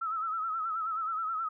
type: tone with vibrato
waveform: sine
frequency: 1306 Hz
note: E6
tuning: 17 cents flat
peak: -30 dBFS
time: 0.01-1.49 s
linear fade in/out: 10 ms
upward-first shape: sine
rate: 9.4 Hz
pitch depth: 68 cents each way
effects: none